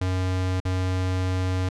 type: tone with dropouts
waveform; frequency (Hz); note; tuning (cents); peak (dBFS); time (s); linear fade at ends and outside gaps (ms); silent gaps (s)
square; 92.5; F#2; 0; -23; 0.01-1.69; 5; 0.602-0.651
effects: low-pass 7000 Hz 12 dB/octave